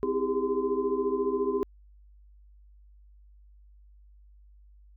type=tone cluster; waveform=sine; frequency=258.9 / 324 / 395.4 / 409.8 / 1028 Hz; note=C4 / E4 / G4 / G#4 / C6; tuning=-18 / -30 / +15 / -23 / -31 cents; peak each=-34 / -36 / -28 / -30 / -37 dBFS; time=0.03-1.63 s; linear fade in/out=0 ms; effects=added 50 Hz sine -52 dBFS peak until 4.96 s